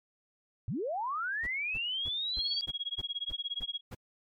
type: linear sweep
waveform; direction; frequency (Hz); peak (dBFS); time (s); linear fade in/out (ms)
sine; up; 85.3 to 4662; -31; 0.68-2.61; 0
type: noise bursts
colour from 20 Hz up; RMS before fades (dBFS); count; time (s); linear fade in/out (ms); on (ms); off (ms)
brown; -41; 9; 1.43-3.95; 10; 40; 270
type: tone with tremolo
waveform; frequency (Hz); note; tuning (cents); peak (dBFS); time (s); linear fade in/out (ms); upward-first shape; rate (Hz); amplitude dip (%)
sine; 3305; G#7; -9; -30; 2.33-3.81; 50; sine; 17; 100
effects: MP3 96 kbps